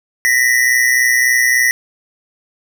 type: tone pair together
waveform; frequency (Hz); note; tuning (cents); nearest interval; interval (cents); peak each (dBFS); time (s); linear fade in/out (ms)
square; 1864.7 / 1988.2; A#6 / B6; 0 / +11; minor second; 111; -14; 0.25-1.71; 0
effects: none